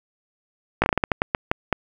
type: slowing click train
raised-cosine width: 0.5 ms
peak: -3 dBFS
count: 12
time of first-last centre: 0.82-1.727 s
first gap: 18 ms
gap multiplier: 1.28
effects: 7-bit